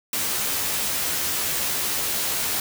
white noise with comb filter, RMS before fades -25 dBFS, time 0.13-2.6 s, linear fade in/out 2 ms, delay 14 ms, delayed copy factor +0.6, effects none

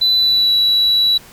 sine tone with pitch glide, 3993 to 3927 Hz, B7 to B7, +18 to -11 cents, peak -9 dBFS, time 0.01-1.18 s, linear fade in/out 10 ms, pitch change -29 cents, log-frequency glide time 0.17-0.51 s, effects tanh soft clip ceiling -8 dBFS + pink hiss -41 dBFS RMS until 1.32 s

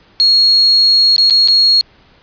sine tone with dropouts, 4303 Hz, C8, 48 cents sharp, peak -6 dBFS, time 0.2-1.81 s, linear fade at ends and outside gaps 0 ms, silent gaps 1.163-1.181 / 1.299-1.307 / 1.476-1.484 s, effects pink hiss -48 dBFS RMS until 2.22 s + resampled to 11025 Hz

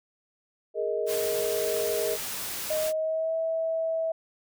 sine chord, Ab suspended second, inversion none, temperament equal with one note detuned, 415.3 / 466.2 / 628 Hz, Ab4 / Bb4 / Eb5, 0 / 0 / +16 cents, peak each -30 dBFS, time 0.74-2.18 s, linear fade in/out 50 ms
white noise, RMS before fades -34 dBFS, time 1.06-2.93 s, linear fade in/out 50 ms
sine tone with pitch glide, 622.3 to 650.6 Hz, D#5 to E5, 0 to -23 cents, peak -25 dBFS, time 2.7-4.12 s, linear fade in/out 5 ms, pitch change +77 cents, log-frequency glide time 2.81-3.35 s
effects none

